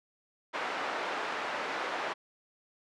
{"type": "band-pass noise", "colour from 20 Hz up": "white", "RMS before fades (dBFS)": -35, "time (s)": [0.53, 2.14], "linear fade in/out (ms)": 20, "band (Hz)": [430, 1500], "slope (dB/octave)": 12, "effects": ["low-pass 7000 Hz 12 dB/octave"]}